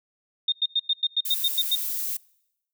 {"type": "tone bursts", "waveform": "sine", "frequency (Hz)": 3667, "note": "A#7", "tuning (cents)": -29, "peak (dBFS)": -19, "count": 10, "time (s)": [0.48, 1.755], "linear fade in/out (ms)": 5, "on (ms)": 42, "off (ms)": 95}
{"type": "noise", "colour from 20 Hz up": "violet", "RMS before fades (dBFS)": -29, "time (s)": [1.25, 2.17], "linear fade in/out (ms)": 5}
{"effects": ["noise-tail reverb RT60 0.9 s tail -25 dB re dry"]}